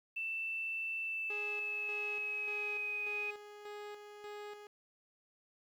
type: tone with pitch glide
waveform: sine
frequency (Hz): 2663 to 2499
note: E7 to D#7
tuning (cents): +17 to +7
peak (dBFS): -35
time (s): 0.16-3.31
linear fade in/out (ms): 10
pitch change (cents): -110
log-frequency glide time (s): 1.01-3.04
type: tone with tremolo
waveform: sawtooth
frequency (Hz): 415.3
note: G#4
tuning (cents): 0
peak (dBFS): -40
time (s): 1.3-4.67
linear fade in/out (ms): 2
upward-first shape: square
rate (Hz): 1.7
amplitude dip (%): 50
effects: low-pass 4000 Hz 12 dB/octave + 11-bit